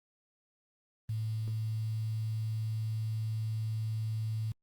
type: tone with quantisation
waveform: sine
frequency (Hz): 110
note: A2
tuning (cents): 0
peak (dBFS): -31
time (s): 1.09-4.52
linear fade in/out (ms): 5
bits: 9
effects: Opus 32 kbps